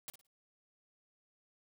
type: noise with echo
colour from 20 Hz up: white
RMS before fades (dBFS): -44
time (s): 0.08-0.1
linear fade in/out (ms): 0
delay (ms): 56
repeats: 3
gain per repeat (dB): -12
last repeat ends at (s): 0.268
effects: none